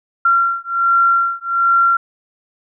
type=beating tone pair; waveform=sine; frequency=1371 / 1372.3 Hz; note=F6 / F6; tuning=-32 / -31 cents; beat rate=1.3 Hz; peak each=-15 dBFS; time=0.25-1.97 s; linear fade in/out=5 ms; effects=none